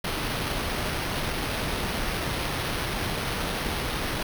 pink noise with sample-and-hold, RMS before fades -29 dBFS, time 0.04-4.23 s, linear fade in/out 5 ms, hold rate 7350 Hz, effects none

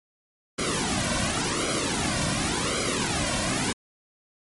pink noise with flanger, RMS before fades -26 dBFS, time 0.58-3.73 s, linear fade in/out 10 ms, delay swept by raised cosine 1.1 to 2.4 ms, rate 0.9 Hz, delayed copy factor -0.95, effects MP3 48 kbps

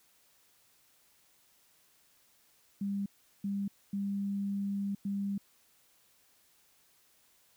sine tone bursts at uneven times, 199.4 Hz, G3, 30 cents sharp, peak -31 dBFS, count 4, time 2.81-3.06 / 3.44-3.68 / 3.93-4.95 / 5.05-5.38 s, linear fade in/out 5 ms, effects white hiss -67 dBFS RMS until 7.56 s

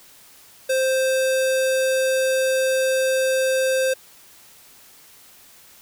square tone with low-pass filter, 524 Hz, C5, 2 cents sharp, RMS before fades -20 dBFS, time 0.69-3.94 s, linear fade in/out 10 ms, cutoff 11000 Hz, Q 1.6, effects white hiss -49 dBFS RMS until 5.81 s

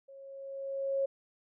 sine tone with level ramp, 546 Hz, C#5, 26 cents flat, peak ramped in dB -49 to -26 dBFS, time 0.08-1.06 s, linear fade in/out 10 ms, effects none

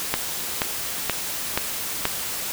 click train, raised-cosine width 0.3 ms, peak -4 dBFS, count 5, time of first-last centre 0.14-2.054 s, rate 2.09 Hz, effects white hiss -29 dBFS RMS until 2.52 s

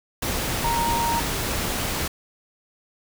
sine tone in noise, 932.3 Hz, A#5, in tune, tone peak -22 dBFS, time 0.64-1.2 s, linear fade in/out 5 ms, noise pink, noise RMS -26 dBFS, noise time 0.22-2.08 s, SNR +1 dB, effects none

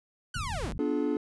sawtooth linear sweep, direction down, 1523 to 68 Hz, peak -30 dBFS, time 0.34-0.73 s, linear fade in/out 5 ms
white low-pass noise, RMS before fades -36 dBFS, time 0.35-0.78 s, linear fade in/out 0 ms, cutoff 150 Hz, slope 24 dB/octave
triangle chord, B half-diminished seventh, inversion none, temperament equal with one note detuned, 246.9 / 293.7 / 349.2 / 429 Hz, B3 / D4 / F4 / A4, 0 / 0 / 0 / -44 cents, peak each -31 / -27 / -33 / -30 dBFS, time 0.79-1.17 s, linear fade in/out 2 ms
effects resampled to 24000 Hz

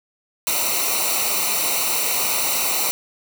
white noise with comb filter, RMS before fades -21 dBFS, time 0.47-2.91 s, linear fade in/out 0 ms, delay 0.6 ms, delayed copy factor -0.85, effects none

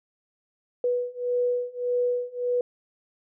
sine beating tone pair, 489.8 / 491.5 Hz, B4 / B4, -14 / -8 cents, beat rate 1.7 Hz, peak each -27 / -26 dBFS, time 0.84-2.61 s, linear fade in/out 2 ms, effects none

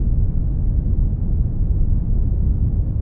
pink low-pass noise, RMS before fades -17 dBFS, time 0-3.01 s, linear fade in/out 5 ms, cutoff 110 Hz, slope 12 dB/octave, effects none

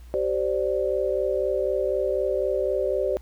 sine chord, G suspended fourth, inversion none, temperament equal with one note detuned, 385.7 / 523.3 / 587.3 Hz, G4 / C5 / D5, -28 / 0 / 0 cents, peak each -26 dBFS, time 0.14-3.17 s, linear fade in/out 0 ms, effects added 60 Hz sine -41 dBFS peak until 3.21 s + pink hiss -58 dBFS RMS until 3.21 s

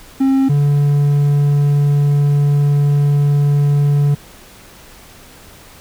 triangle tone pair in turn, 268.2 / 144.1 Hz, C4 / D3, +43 / -33 cents, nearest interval major seventh, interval 1076 cents, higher first, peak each -8 dBFS, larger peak neither, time 0.2-0.49 / 0.49-4.15 s, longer second, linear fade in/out 10 ms, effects pink hiss -41 dBFS RMS until 5.8 s

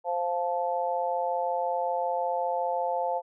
harmonic tone, 174.61 Hz, F3, in tune, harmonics 3 / 4 / 5, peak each -30 / -30 / -30 dBFS, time 0.04-3.22 s, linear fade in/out 50 ms, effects none

